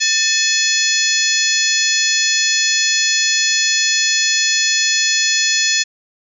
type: harmonic tone with a mistuned harmonic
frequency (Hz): 853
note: G#5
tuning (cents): +46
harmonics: 2 / 3 / 4 / 5 / 6 / 7 / 8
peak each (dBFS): -21 / -21 / -21 / -21 / -21 / -21 / -21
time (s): 0-5.84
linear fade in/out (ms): 20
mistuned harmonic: 2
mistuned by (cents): +80
effects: none